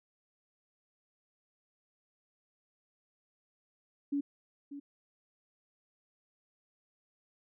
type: tone with echo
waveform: sine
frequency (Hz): 283.7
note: C#4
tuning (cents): +40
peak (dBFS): -29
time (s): 4.12-4.21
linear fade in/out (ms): 10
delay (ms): 590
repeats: 1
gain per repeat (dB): -12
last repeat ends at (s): 4.8
effects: none